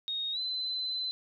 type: tone with pitch glide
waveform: sine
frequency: 3728 to 4042 Hz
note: A#7 to B7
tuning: -1 to +39 cents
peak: -31 dBFS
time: 0.08-1.11 s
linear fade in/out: 0 ms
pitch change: +140 cents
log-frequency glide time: 0.32-0.39 s
effects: 12-bit